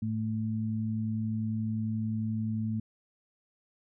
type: tone pair together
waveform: sine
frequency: 108.64 / 220 Hz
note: A2 / A3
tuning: -22 / 0 cents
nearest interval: octave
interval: 1222 cents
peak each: -32 / -31 dBFS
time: 0.02-2.8 s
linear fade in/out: 5 ms
effects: none

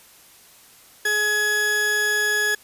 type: tone pair together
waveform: 40% pulse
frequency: 421.1 / 1684.4 Hz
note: G#4 / G#6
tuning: +24 / +24 cents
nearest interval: 2 octaves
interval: 2400 cents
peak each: -28 / -19 dBFS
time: 1.05-2.55 s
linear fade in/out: 5 ms
effects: white hiss -50 dBFS RMS until 2.63 s + resampled to 32000 Hz

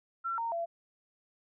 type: tone with pitch steps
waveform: sine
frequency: 1356 / 922 / 677 Hz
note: E6 / A#5 / E5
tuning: +49 / -19 / +46 cents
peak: -31 dBFS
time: 0.24-0.66 s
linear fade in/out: 20 ms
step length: 140 ms
effects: none

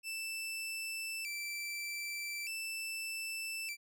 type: tone with vibrato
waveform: sawtooth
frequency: 2489 Hz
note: D#7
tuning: in tune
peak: -35 dBFS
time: 0.03-3.77 s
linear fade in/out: 50 ms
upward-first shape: square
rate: 0.41 Hz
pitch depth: 110 cents each way
effects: none

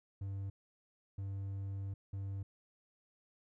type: tone bursts at uneven times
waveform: triangle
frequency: 98 Hz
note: G2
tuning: in tune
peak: -36 dBFS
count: 3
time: 0.21-0.5 / 1.18-1.94 / 2.13-2.43 s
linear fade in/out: 5 ms
effects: none

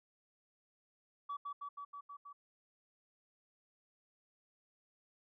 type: tone with echo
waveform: sine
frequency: 1143 Hz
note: D6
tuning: 47 cents flat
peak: -37 dBFS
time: 1.29-1.37 s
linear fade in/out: 10 ms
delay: 160 ms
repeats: 6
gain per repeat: -2 dB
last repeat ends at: 2.33 s
effects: tanh soft clip ceiling -36 dBFS

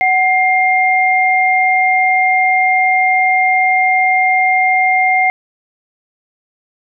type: tone pair together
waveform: sine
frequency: 747.1 / 2113 Hz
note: F#5 / C7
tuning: +17 / +16 cents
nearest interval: octave + tritone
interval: 1799 cents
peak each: -12 dBFS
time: 0.01-5.3 s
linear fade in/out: 0 ms
effects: none

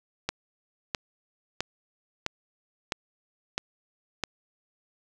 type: click train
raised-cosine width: 0.2 ms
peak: -10 dBFS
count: 7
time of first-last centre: 0.29-4.237 s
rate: 1.52 Hz
effects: none

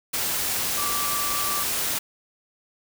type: tone in noise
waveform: sine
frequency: 1165 Hz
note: D6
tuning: 14 cents flat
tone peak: -29 dBFS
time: 0.77-1.64 s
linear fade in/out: 10 ms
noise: white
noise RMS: -26 dBFS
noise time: 0.13-1.99 s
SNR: -6 dB
effects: none

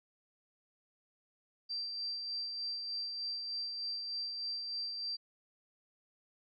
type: tone with tremolo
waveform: sine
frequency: 4699 Hz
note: D8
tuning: in tune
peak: -35 dBFS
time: 1.69-5.17 s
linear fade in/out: 20 ms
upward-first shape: sine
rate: 3.3 Hz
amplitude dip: 35%
effects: none

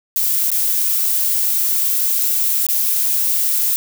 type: noise with dropouts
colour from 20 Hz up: violet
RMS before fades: -17 dBFS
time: 0.16-3.76 s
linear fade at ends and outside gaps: 0 ms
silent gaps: 0.503-0.516 / 2.666-2.687 s
effects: none

